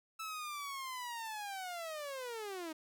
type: linear sweep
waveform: sawtooth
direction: down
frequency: 1318.5 to 306 Hz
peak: -37 dBFS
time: 0.19-2.73 s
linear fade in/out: 10 ms
effects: none